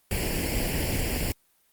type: noise with comb filter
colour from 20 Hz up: pink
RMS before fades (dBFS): -27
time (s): 0.11-1.32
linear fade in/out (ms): 2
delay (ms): 0.4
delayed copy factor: +0.8
effects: white hiss -66 dBFS RMS until 1.72 s + Opus 32 kbps